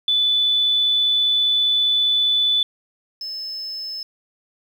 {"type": "tone pair in turn", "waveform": "sine", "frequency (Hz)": [3485, 5222], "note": ["A7", "E8"], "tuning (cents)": [-17, -17], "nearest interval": "perfect fifth", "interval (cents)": 700, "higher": "second", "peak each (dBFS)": [-15, -27], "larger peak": "first", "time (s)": [[0.08, 2.63], [3.21, 4.03]], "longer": "first", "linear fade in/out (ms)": 2, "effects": ["8-bit"]}